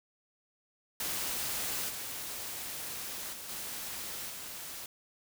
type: noise with level steps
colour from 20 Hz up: white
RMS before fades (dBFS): -35 / -40 / -44 / -40 / -43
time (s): 1-4.86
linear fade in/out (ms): 2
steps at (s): 1.88 / 3.32 / 3.48 / 4.28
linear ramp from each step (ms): 20
effects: none

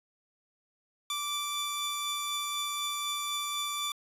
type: tone pair together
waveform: sawtooth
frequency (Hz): 1169 / 3503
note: D6 / A7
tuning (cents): -8 / -8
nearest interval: octave + perfect fifth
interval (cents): 1900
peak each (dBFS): -31 / -31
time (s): 1.1-3.92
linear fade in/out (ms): 2
effects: resampled to 32000 Hz

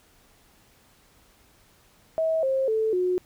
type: tone with pitch steps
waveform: sine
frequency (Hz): 644 / 532.2 / 439.9 / 363.5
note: E5 / C5 / A4 / F#4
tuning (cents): -41 / +29 / 0 / -31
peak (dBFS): -21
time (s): 2.18-3.18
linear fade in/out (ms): 0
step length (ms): 250
effects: pink hiss -59 dBFS RMS until 3.25 s

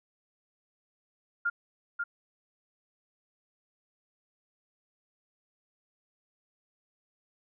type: tone with echo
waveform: sine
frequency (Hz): 1406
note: F6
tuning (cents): +11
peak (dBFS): -25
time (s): 1.45-1.5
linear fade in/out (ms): 10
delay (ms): 540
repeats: 1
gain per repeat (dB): -4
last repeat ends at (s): 2.04
effects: none

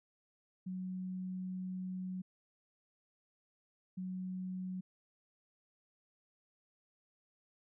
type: tone bursts at uneven times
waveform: sine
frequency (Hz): 185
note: F#3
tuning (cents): 0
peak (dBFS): -38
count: 2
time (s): 0.66-2.22 / 3.97-4.81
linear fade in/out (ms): 10
effects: none

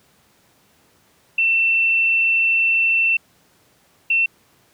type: tone pair in turn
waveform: sine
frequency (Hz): 2687 / 2699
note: E7 / E7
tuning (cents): +33 / +40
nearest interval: unison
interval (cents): 7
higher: second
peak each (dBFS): -14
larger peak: neither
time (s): 1.38-3.17 / 4.1-4.26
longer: first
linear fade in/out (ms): 5
effects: pink hiss -57 dBFS RMS until 4.73 s + high-pass 100 Hz 12 dB/octave

